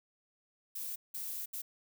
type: noise bursts at uneven times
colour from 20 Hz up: violet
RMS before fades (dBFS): -40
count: 3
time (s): 0.75-0.96 / 1.14-1.46 / 1.53-1.62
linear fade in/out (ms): 10
effects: none